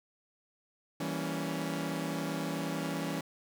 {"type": "chord", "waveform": "sawtooth", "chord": "E diminished seventh", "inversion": "none", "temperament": "equal with one note detuned", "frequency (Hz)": [164.81, 196, 233.1, 280.1], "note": ["E3", "G3", "Bb3", "Db4"], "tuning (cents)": [0, 0, 0, 18], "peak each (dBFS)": [-33, -36, -39, -33], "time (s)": [1, 3.21], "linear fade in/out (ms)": 5, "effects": []}